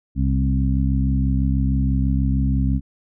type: harmonic tone with a mistuned harmonic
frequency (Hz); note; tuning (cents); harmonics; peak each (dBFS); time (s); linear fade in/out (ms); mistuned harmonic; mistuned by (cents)
66.2; C2; +21; 1 / 2 / 3 / 4; -19 / -22 / -24 / -25; 0.15-2.81; 50; 1; -40
effects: none